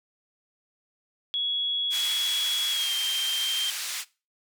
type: tone with pitch glide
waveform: sine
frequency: 3351 to 3163 Hz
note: G#7 to G7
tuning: +15 to +15 cents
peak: -25 dBFS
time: 1.34-3.7 s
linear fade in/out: 0 ms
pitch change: -100 cents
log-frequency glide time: 2.7-2.93 s
type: band-pass noise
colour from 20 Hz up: pink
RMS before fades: -33 dBFS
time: 1.9-4.05 s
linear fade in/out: 50 ms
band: 2400 to 12000 Hz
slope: 12 dB/octave
effects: noise-tail reverb RT60 0.3 s tail -20 dB re dry